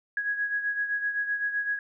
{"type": "beating tone pair", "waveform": "sine", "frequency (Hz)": [1660, 1667.8], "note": ["G#6", "G#6"], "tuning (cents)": [-1, 7], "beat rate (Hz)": 7.8, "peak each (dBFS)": [-27, -34], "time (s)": [0.17, 1.79], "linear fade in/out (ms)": 2, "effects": []}